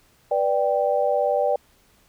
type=chord; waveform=sine; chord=G major; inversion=first; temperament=just; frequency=490 / 588 / 784 Hz; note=B4 / D5 / G5; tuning=-14 / +2 / 0 cents; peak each=-24 / -21 / -24 dBFS; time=0.31-1.56 s; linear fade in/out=5 ms; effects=pink hiss -59 dBFS RMS until 2.08 s